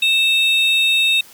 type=tone pair together; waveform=triangle; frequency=2637 / 3713 Hz; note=E7 / A#7; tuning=0 / -8 cents; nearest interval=tritone; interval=592 cents; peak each=-14 dBFS; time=0.02-1.21 s; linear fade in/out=5 ms; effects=white hiss -44 dBFS RMS until 1.33 s